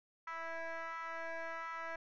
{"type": "tone with frequency modulation", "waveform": "sine", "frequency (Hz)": 329.7, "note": "E4", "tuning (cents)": 0, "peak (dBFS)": -38, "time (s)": [0.27, 1.96], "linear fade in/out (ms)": 5, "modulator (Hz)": 329, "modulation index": 5.3, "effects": ["tanh soft clip ceiling -38 dBFS"]}